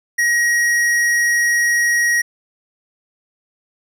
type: tone with hard clipping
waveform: sine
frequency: 1894 Hz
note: A#6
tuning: 27 cents sharp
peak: -15 dBFS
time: 0.18-2.22 s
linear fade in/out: 10 ms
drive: 12 dB
effects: none